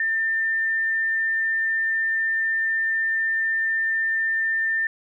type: tone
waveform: sine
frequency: 1796 Hz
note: A6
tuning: 35 cents sharp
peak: -20 dBFS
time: 0-4.87 s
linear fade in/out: 2 ms
effects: none